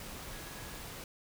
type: tone in noise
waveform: sine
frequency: 1663 Hz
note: G#6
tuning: 2 cents sharp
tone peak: -55 dBFS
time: 0.33-0.81 s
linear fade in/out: 2 ms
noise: pink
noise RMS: -45 dBFS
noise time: 0-1.04 s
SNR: -13 dB
effects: none